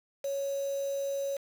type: tone with quantisation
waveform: sine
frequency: 554.4 Hz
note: C#5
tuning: in tune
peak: -30 dBFS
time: 0.24-1.37 s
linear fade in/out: 5 ms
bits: 7
effects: none